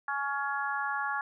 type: harmonic tone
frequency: 280 Hz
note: C#4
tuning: 18 cents sharp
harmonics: 3 / 4 / 5 / 6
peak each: -35 / -35 / -35 / -35 dBFS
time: 0.08-1.21 s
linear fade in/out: 2 ms
effects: none